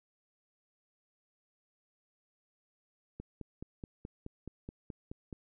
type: click train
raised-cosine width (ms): 3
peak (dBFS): -29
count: 11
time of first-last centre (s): 3.2-5.328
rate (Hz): 4.7
effects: none